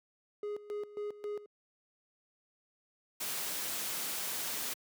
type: tone with tremolo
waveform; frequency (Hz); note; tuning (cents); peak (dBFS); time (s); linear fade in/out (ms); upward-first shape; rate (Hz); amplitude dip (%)
triangle; 415.3; G#4; 0; -33; 0.43-1.46; 2; square; 3.7; 80
type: noise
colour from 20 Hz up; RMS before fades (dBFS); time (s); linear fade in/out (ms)
white; -37; 3.2-4.74; 10
effects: high-pass 150 Hz 12 dB/octave